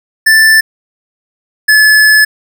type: tone pair in turn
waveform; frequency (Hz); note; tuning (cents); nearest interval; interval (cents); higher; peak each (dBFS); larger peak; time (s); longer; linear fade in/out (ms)
square; 1763 / 1721.7; A6 / A6; +3 / -38; unison; 41; first; -4; neither; 0.26-0.61 / 1.68-2.25; second; 10
effects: none